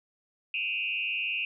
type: tone with frequency modulation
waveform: sine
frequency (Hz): 2637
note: E7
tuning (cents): 0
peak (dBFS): -28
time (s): 0.54-1.45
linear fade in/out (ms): 2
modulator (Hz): 100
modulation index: 2.1
effects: none